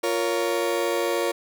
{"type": "chord", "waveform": "35% pulse", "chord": "Bb minor", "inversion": "second", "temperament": "just", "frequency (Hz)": [349.6, 466.2, 559.4], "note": ["F4", "Bb4", "Db5"], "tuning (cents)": [2, 0, 16], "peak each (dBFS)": -25, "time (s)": [0.03, 1.32], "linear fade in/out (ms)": 10, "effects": []}